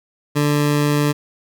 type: tone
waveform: 20% pulse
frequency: 146.83 Hz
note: D3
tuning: in tune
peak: -10 dBFS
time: 0.35-1.13 s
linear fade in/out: 20 ms
effects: none